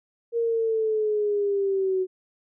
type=linear sweep; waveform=sine; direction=down; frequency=468.8 to 370 Hz; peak=-21 dBFS; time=0.32-2.07 s; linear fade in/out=50 ms; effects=none